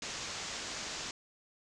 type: low-pass noise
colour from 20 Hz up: white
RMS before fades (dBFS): -41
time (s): 0.02-1.11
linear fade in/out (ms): 2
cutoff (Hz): 7200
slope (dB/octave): 48
effects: none